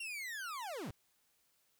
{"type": "linear sweep", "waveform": "40% pulse", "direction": "down", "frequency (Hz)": [2794, 75.3], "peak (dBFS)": -40, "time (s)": [0, 0.91], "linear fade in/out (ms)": 5, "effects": ["white hiss -75 dBFS RMS until 1.79 s"]}